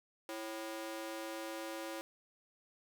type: ring-modulated tone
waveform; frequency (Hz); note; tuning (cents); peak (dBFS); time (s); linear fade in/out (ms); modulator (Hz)
sawtooth; 440; A4; 0; -34; 0.29-2.01; 0; 108
effects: 10-bit